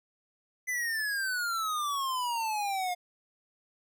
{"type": "exponential sweep", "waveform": "square", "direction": "down", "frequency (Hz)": [2034, 707], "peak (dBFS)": -30, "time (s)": [0.67, 2.95], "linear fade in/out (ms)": 20, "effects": []}